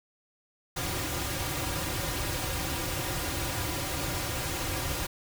pink noise with comb filter, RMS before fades -32 dBFS, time 0.76-5.07 s, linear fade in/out 10 ms, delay 4.6 ms, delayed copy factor -0.8, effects none

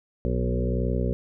harmonic tone with a mistuned harmonic, 61.6 Hz, B1, 4 cents flat, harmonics 1 / 2 / 3 / 4 / 6 / 7 / 8 / 9, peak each -26 / -29 / -31 / -32 / -34 / -34 / -35 / -36 dBFS, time 0.25-1.13 s, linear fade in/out 0 ms, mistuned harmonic 2, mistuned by -20 cents, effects none

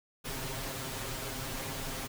pink noise with comb filter, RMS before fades -38 dBFS, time 0.24-2.08 s, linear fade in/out 20 ms, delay 7.5 ms, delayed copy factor +0.9, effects none

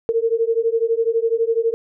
sine beating tone pair, 451.3 / 463.3 Hz, A4 / A#4, +44 / -11 cents, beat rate 12 Hz, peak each -19 / -19 dBFS, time 0.09-1.74 s, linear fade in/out 0 ms, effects none

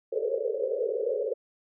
white band-pass noise, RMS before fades -29 dBFS, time 0.12-1.34 s, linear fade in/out 10 ms, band 410 to 550 Hz, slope 96 dB/octave, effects none

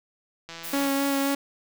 click train, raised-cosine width 0.2 ms, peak -22 dBFS, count 65, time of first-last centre 0.49-0.876 s, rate 166 Hz
blue noise, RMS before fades -36 dBFS, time 0.63-1.35 s, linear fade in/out 20 ms
sawtooth tone with vibrato, 277.2 Hz, C#4, in tune, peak -19 dBFS, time 0.73-1.35 s, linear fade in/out 5 ms, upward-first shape sine, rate 3.8 Hz, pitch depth 13 cents each way
effects none

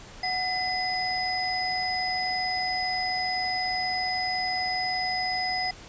sine tone cluster, 738 / 2022 / 5020 Hz, F#5 / B6 / D#8, -5 / +40 / +15 cents, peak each -29 / -31 / -30 dBFS, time 0.23-5.71 s, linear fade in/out 5 ms, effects pink hiss -46 dBFS RMS until 5.88 s + resampled to 16000 Hz

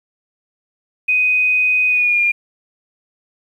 sine tone with pitch glide, 2500 to 2409 Hz, D#7 to D7, +8 to +43 cents, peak -12 dBFS, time 1.08-2.32 s, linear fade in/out 10 ms, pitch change -65 cents, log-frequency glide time 1.88-2.21 s, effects 8-bit

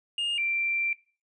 triangle / sine tone pair in turn, 2833 / 2356 Hz, F7 / D7, +24 / +5 cents, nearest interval minor third, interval 319 cents, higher first, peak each -25 dBFS, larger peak neither, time 0.18-0.38 / 0.38-0.93 s, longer second, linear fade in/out 2 ms, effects noise-tail reverb RT60 0.4 s tail -21 dB re dry + resampled to 22050 Hz

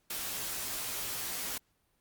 white noise with comb filter, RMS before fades -37 dBFS, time 0.1-1.58 s, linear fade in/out 5 ms, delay 13 ms, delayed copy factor -0.55, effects pink hiss -74 dBFS RMS until 2 s + Opus 48 kbps

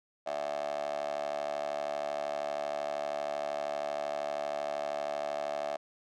15% pulse tone with high-pass filter, 72.8 Hz, D2, 15 cents flat, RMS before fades -35 dBFS, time 0.26-5.77 s, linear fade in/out 10 ms, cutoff 620 Hz, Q 7.1, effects low-pass 6000 Hz 12 dB/octave

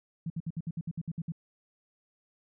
sine tone bursts, 164.81 Hz, E3, in tune, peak -31 dBFS, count 11, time 0.26-1.321 s, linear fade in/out 5 ms, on 41 ms, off 61 ms, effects none

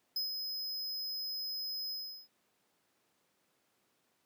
square tone with ADSR envelope, 5070 Hz, D#8, 32 cents sharp, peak -32 dBFS, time 0.16-2.28 s, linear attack 4 ms, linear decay 130 ms, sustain -5 dB, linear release 370 ms, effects pink hiss -75 dBFS RMS until 4.25 s + high-pass 200 Hz 12 dB/octave

